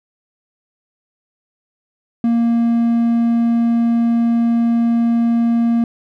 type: tone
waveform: triangle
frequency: 233.1 Hz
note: A#3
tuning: in tune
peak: -10 dBFS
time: 2.24-5.84 s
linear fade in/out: 2 ms
effects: none